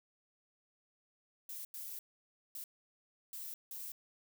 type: noise bursts at uneven times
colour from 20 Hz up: violet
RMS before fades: -45 dBFS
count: 5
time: 1.49-1.65 / 1.74-1.99 / 2.55-2.64 / 3.33-3.54 / 3.71-3.92 s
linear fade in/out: 2 ms
effects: none